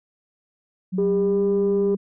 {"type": "tone with pitch glide", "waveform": "sine", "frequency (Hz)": [185, 193.75], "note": ["F#3", "G3"], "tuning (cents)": [0, -20], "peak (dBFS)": -22, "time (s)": [0.92, 1.97], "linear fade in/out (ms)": 20, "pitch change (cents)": 80, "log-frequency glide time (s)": [1.1, 1.4]}
{"type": "tone", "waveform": "sine", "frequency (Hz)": 400.8, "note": "G4", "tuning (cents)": 38, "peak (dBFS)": -17, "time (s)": [0.98, 1.95], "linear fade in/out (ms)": 5}
{"effects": ["tanh soft clip ceiling -13 dBFS"]}